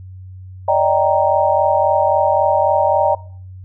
sine chord, Eb major seventh, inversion third, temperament equal with one note detuned, 578.6 / 622.3 / 784 / 932.3 Hz, D5 / Eb5 / G5 / Bb5, -26 / 0 / 0 / 0 cents, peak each -17 dBFS, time 0.68-3.15 s, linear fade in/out 5 ms, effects noise-tail reverb RT60 0.5 s tail -20 dB re dry + added 93 Hz sine -32 dBFS peak until 3.64 s

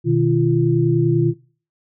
sine tone cluster, 124.8 / 155 / 343.3 Hz, B2 / D#3 / F4, +19 / -6 / -30 cents, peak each -18 dBFS, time 0.04-1.34 s, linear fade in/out 50 ms, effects noise-tail reverb RT60 0.4 s tail -20 dB re dry

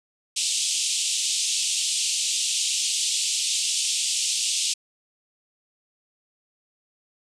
white band-pass noise, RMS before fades -25 dBFS, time 0.36-4.74 s, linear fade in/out 10 ms, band 2700 to 8800 Hz, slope 48 dB/octave, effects none

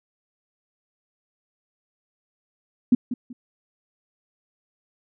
sine tone with echo, 245.8 Hz, B3, 8 cents flat, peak -11 dBFS, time 2.92-2.95 s, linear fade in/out 5 ms, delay 190 ms, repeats 2, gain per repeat -12 dB, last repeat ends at 3.33 s, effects none

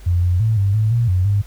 sine tone with pitch steps, 87.6 / 89 / 110.7 / 98.9 / 108.5 / 117.8 / 91.5 / 101.3 Hz, F2 / F2 / A2 / G2 / A2 / A#2 / F#2 / G#2, +6 / +33 / +11 / +16 / -24 / +19 / -19 / -43 cents, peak -13 dBFS, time 0.06-1.42 s, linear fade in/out 10 ms, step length 170 ms, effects added 50 Hz sine -36 dBFS peak until 1.46 s + pink hiss -48 dBFS RMS until 1.46 s

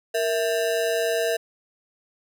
square ring-modulated tone, 561 Hz, C#5, 21 cents sharp, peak -19 dBFS, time 0.14-1.37 s, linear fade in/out 10 ms, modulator 95.2 Hz, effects none

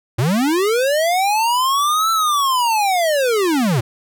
square linear two-way sweep, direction up then down, 104.5 to 1340 to 104.5 Hz, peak -15 dBFS, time 0.18-3.81 s, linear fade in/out 10 ms, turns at 2.11 s, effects none

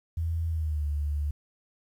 sine tone with pitch glide, 82.41 to 73.42 Hz, E2 to D2, 0 to 0 cents, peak -26 dBFS, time 0.17-1.31 s, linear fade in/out 5 ms, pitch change -200 cents, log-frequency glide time 0.48-0.85 s, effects 10-bit

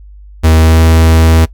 45% pulse tone with pitch glide, 80 to 80.98 Hz, D#2 to E2, +49 to -30 cents, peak -4 dBFS, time 0.43-1.46 s, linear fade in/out 20 ms, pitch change +21 cents, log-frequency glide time 0.59-0.82 s, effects noise-tail reverb RT60 0.1 s tail -21 dB re dry + added 50 Hz sine -31 dBFS peak until 1.53 s

